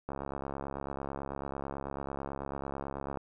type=click train; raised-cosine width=1 ms; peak=-23 dBFS; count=214; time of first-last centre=0.09-3.172 s; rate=69.1 Hz; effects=none